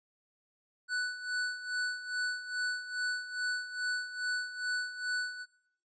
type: tone with tremolo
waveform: square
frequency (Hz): 1487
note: F#6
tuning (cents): +8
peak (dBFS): -30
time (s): 0.88-5.46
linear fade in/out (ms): 50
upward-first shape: sine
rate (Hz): 2.4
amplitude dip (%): 75
effects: noise-tail reverb RT60 0.7 s tail -19 dB re dry + resampled to 16000 Hz